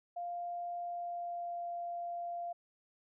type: tone with pitch glide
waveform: sine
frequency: 698.5 to 693.3 Hz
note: F5 to F5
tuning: 0 to -13 cents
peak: -37 dBFS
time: 0.16-2.53 s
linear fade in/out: 10 ms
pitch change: -13 cents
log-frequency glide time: 0.81-1.68 s
effects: none